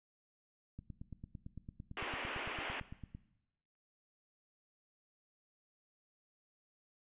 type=click train; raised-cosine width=5 ms; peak=-34 dBFS; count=22; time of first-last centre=0.79-3.15 s; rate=8.9 Hz
type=band-pass noise; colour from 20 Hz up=white; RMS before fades=-42 dBFS; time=1.97-2.8 s; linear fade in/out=2 ms; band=250 to 3000 Hz; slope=48 dB/octave
effects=noise-tail reverb RT60 0.9 s tail -17 dB re dry + resampled to 8000 Hz